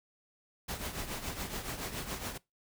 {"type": "noise with tremolo", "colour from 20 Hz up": "pink", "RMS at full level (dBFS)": -36, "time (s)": [0.68, 2.38], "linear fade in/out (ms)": 10, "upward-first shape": "triangle", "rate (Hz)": 7.1, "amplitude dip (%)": 70, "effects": ["noise-tail reverb RT60 0.2 s tail -22 dB re dry"]}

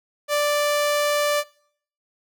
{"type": "tone", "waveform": "sawtooth", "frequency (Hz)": 587.3, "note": "D5", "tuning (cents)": 0, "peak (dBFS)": -15, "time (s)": [0.28, 1.44], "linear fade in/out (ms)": 50, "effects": ["noise-tail reverb RT60 0.6 s tail -22 dB re dry"]}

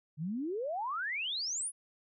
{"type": "exponential sweep", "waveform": "sine", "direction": "up", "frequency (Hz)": [141.7, 10720], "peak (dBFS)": -33, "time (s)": [0.17, 1.72], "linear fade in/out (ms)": 50, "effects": []}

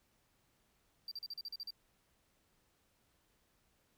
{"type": "tone bursts", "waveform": "triangle", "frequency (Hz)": 4700, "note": "D8", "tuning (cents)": 1, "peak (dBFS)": -40, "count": 9, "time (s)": [1.08, 1.706], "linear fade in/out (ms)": 2, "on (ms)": 34, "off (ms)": 40, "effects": ["pink hiss -75 dBFS RMS until 3.97 s"]}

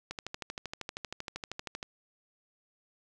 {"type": "click train", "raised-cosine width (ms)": 0.2, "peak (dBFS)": -20, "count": 23, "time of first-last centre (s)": [0.11, 1.829], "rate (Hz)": 12.8, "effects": []}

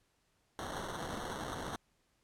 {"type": "noise with sample-and-hold", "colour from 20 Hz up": "white", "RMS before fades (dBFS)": -41, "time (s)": [0.59, 1.76], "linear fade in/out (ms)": 0, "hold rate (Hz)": 2450, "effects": ["pink hiss -75 dBFS RMS until 2.23 s", "low-pass 11000 Hz 12 dB/octave"]}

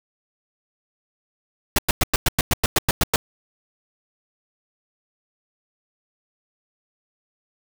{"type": "noise bursts", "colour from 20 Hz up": "pink", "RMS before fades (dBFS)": -17, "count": 12, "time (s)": [1.76, 3.16], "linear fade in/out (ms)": 2, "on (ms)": 25, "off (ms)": 100, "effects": []}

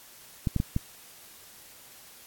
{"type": "clicks", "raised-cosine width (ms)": 5, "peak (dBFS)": -13, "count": 4, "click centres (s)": [0.472, 0.563, 0.601, 0.764], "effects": ["white hiss -51 dBFS RMS until 2.26 s", "AAC 64 kbps"]}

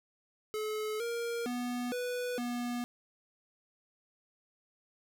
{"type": "tone with pitch steps", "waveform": "square", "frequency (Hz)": [429.5, 468.6, 245, 493.2, 242.2], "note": ["A4", "A#4", "B3", "B4", "B3"], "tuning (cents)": [-42, 9, -14, -2, -34], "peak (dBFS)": -34, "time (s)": [0.54, 2.84], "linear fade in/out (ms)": 0, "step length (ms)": 460, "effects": []}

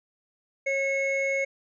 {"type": "tone pair together", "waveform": "triangle", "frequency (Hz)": [546.2, 2185], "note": ["C#5", "C#7"], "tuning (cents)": [-26, -26], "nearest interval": "2 octaves", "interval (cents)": 2400, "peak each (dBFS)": -25, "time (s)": [0.66, 1.45], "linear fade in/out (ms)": 10, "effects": ["resampled to 22050 Hz"]}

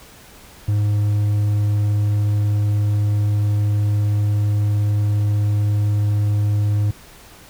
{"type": "tone", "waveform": "triangle", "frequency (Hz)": 103.83, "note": "G#2", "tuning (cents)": 0, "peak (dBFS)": -13, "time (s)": [0.68, 6.91], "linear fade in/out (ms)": 5, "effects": ["pink hiss -44 dBFS RMS until 7.49 s"]}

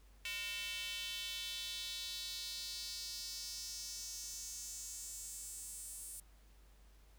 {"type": "tone with high-pass filter sweep", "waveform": "square", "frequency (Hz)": 204.5, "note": "G#3", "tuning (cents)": -26, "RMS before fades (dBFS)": -45, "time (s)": [0.25, 6.2], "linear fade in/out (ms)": 2, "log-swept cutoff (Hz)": [2600, 9200], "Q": 3.2, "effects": ["added 50 Hz sine -60 dBFS peak until 7.18 s", "pink hiss -70 dBFS RMS until 7.18 s"]}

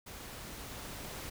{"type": "noise with level ramp", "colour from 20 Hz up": "pink", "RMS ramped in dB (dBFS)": [-47, -43], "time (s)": [0.06, 1.3], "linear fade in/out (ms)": 10, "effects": []}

